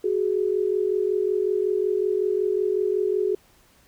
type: tone pair together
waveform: sine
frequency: 373 / 418.4 Hz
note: F#4 / G#4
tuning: +14 / +13 cents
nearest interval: major second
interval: 199 cents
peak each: -23 dBFS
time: 0.04-3.35 s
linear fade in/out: 5 ms
effects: pink hiss -58 dBFS RMS until 3.87 s